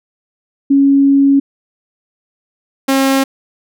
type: tone pair in turn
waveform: sine / sawtooth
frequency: 277.2 / 269.6 Hz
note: C#4 / C#4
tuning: 0 / -48 cents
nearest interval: unison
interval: 48 cents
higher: first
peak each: -6 dBFS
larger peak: neither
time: 0.7-1.4 / 2.88-3.24 s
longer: first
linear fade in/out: 10 ms
effects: none